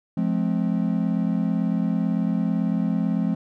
triangle chord, F minor, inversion none, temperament equal with one note detuned, 174.61 / 212.6 / 261.6 Hz, F3 / Ab3 / C4, 0 / +41 / 0 cents, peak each -22 / -22 / -25 dBFS, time 0.17-3.35 s, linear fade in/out 5 ms, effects none

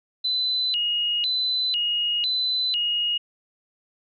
sine tone with vibrato, 3398 Hz, G#7, 39 cents sharp, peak -21 dBFS, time 0.24-3.18 s, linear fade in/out 10 ms, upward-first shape square, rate 1 Hz, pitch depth 290 cents each way, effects none

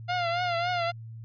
sawtooth tone with vibrato, 698.5 Hz, F5, in tune, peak -22 dBFS, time 0.08-0.92 s, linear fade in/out 20 ms, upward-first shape triangle, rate 3.6 Hz, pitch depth 75 cents each way, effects added 113 Hz sine -39 dBFS peak until 1.24 s + resampled to 11025 Hz

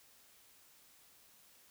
silence, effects white hiss -64 dBFS RMS until 1.7 s

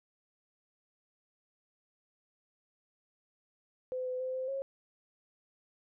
sine tone with pitch steps, 510 / 507 / 515 / 518 / 543 Hz, C5 / B4 / C5 / C5 / C#5, -44 / +45 / -28 / -17 / -36 cents, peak -33 dBFS, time 3.92-4.62 s, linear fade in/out 0 ms, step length 140 ms, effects none

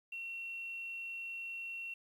sine tone with quantisation, 2725 Hz, F7, 43 cents flat, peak -40 dBFS, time 0.12-1.94 s, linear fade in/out 5 ms, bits 11, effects none

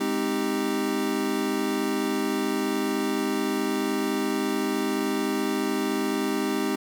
square chord, Ab major seventh, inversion none, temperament equal, 207.7 / 261.6 / 311.1 / 392 Hz, Ab3 / C4 / Eb4 / G4, 0 / 0 / 0 / 0 cents, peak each -32 / -30 / -30 / -30 dBFS, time 0-6.76 s, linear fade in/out 10 ms, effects none

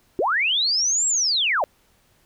sine linear two-way sweep, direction up then down, 311.1 to 7680 to 508 Hz, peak -18 dBFS, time 0.19-1.64 s, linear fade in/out 0 ms, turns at 1.07 s, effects pink hiss -61 dBFS RMS until 2.25 s

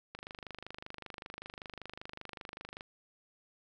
click train, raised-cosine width 0.3 ms, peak -27 dBFS, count 68, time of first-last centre 0.15-2.809 s, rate 25.2 Hz, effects none

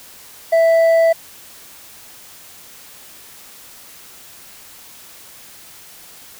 sine tone with hard clipping, 659.3 Hz, E5, in tune, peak -11 dBFS, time 0.52-1.13 s, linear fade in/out 10 ms, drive 4 dB, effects white hiss -41 dBFS RMS until 6.39 s

